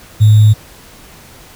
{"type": "tone with sample-and-hold", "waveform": "sine", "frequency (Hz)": 106.8, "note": "G#2", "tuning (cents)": 49, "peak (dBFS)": -3, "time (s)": [0.2, 0.54], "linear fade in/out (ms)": 20, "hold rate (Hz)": 3675, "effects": ["pink hiss -39 dBFS RMS until 1.55 s"]}